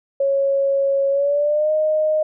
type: tone with pitch glide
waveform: sine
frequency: 551 to 618.5 Hz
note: C#5 to D#5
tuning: -11 to -10 cents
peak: -15 dBFS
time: 0.2-2.23 s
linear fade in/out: 5 ms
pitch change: +201 cents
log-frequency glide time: 1.1-1.72 s
effects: none